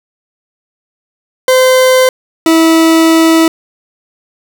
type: tone pair in turn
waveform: 40% pulse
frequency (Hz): 515 / 325.3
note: C5 / E4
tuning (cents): -28 / -23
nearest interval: minor sixth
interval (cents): 795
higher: first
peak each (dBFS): -4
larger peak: neither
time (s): 1.48-2.09 / 2.46-3.48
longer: second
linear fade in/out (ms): 2
effects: none